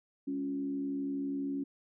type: tone with frequency modulation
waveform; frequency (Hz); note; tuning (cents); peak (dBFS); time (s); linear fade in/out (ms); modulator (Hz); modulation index
sine; 277.2; C#4; 0; -32; 0.27-1.64; 10; 72.4; 0.52
effects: none